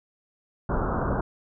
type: low-pass noise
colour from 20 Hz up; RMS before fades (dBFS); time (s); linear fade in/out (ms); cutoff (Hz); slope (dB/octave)
pink; -26; 0.69-1.21; 5; 1500; 96
effects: none